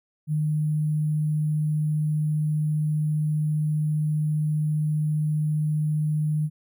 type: tone with sample-and-hold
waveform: sine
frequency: 152.5 Hz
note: D#3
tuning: 34 cents flat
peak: -21 dBFS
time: 0.27-6.5 s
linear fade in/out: 50 ms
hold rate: 11025 Hz
effects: none